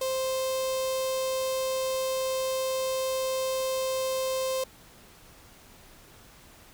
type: tone with notch filter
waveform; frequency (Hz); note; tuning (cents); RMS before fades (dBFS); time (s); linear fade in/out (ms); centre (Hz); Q
sawtooth; 523.3; C5; 0; -29; 0.01-4.64; 5; 1700; 0.73
effects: pink hiss -53 dBFS RMS until 6.73 s